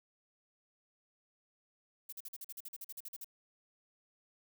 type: noise bursts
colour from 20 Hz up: violet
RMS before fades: -45 dBFS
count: 15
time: 2.09-3.245 s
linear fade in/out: 5 ms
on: 35 ms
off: 45 ms
effects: none